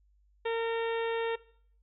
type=harmonic tone; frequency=457.8 Hz; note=A#4; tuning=31 cents flat; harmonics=1 / 2 / 3 / 4 / 5 / 6 / 7 / 8; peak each=-29 / -37 / -44 / -41 / -45 / -45 / -48 / -48 dBFS; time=0.45-1.36 s; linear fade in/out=10 ms; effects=noise-tail reverb RT60 0.6 s tail -20 dB re dry + added 50 Hz sine -63 dBFS peak until 1.82 s